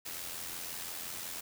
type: noise with amplitude modulation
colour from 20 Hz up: white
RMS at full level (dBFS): -39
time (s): 0.05-1.41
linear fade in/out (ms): 10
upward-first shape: sine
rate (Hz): 85.7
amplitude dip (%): 50
effects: none

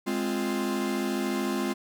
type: chord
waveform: 45% pulse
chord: F minor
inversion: first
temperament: equal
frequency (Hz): 207.7 / 261.6 / 349.2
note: Ab3 / C4 / F4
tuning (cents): 0 / 0 / 0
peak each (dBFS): -31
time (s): 0.06-1.74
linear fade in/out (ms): 20
effects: none

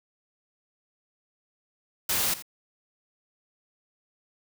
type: noise with echo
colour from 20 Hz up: white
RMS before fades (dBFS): -26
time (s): 2.09-2.34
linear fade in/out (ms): 5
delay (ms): 84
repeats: 1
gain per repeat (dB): -15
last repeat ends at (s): 2.424
effects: none

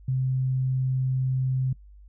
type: tone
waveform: sine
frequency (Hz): 130.3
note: C3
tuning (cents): -7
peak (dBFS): -22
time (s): 0.08-1.73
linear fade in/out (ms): 5
effects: noise-tail reverb RT60 0.1 s tail -23 dB re dry + added 50 Hz sine -46 dBFS peak until 2.08 s

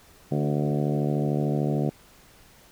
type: harmonic tone with a mistuned harmonic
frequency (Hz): 73.42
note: D2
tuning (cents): 0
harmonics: 2 / 3 / 4 / 5 / 6 / 7 / 8 / 9 / 10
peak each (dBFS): -25 / -29 / -31 / -33 / -35 / -36 / -37 / -38 / -39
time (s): 0.31-1.9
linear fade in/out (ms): 10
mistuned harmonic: 5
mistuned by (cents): +18
effects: pink hiss -54 dBFS RMS until 2.71 s

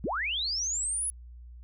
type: linear sweep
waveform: sine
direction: up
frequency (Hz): 130.81 to 10548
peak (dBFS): -28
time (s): 0.04-1.1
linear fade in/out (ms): 0
effects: added 60 Hz sine -44 dBFS peak until 1.63 s

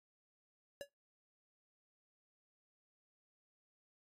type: tone with exponential decay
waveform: square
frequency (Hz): 566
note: C#5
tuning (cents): +36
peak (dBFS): -39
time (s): 0.81-0.89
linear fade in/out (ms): 0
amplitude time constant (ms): 16
effects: noise-tail reverb RT60 0.2 s tail -24 dB re dry + AAC 48 kbps

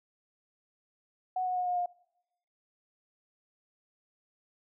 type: tone with pitch steps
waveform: sine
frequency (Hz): 740 / 732.3 / 724.8 / 717.3 / 709.9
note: F#5 / F#5 / F#5 / F5 / F5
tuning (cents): 0 / -18 / -36 / +46 / +28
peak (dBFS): -28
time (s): 1.36-1.86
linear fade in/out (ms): 5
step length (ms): 100
effects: noise-tail reverb RT60 0.8 s tail -21 dB re dry

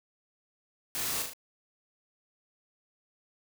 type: noise with echo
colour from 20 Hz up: white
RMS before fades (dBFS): -34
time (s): 0.95-1.22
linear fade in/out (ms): 0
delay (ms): 38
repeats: 3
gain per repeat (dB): -4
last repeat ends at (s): 1.334
effects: none

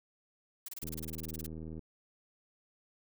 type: noise bursts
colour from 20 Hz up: blue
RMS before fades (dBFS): -42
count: 16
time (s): 0.66-1.465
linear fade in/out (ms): 5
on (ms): 25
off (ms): 27
type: click train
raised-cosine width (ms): 3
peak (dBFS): -32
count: 78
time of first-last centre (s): 0.83-1.792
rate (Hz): 80
effects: none

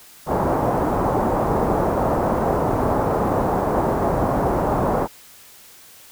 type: low-pass noise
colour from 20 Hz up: white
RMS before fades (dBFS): -20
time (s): 0.26-5.08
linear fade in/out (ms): 50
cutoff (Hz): 920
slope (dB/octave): 24
effects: white hiss -46 dBFS RMS until 6.11 s

